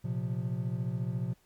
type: chord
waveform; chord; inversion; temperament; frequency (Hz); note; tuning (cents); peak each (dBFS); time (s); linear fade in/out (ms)
triangle; Bb suspended second; none; equal with one note detuned; 116.54 / 130.81 / 176.64; Bb2 / C3 / F3; 0 / 0 / +20; -32 / -32 / -34; 0.04-1.34; 10
effects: pink hiss -67 dBFS RMS until 1.45 s + MP3 96 kbps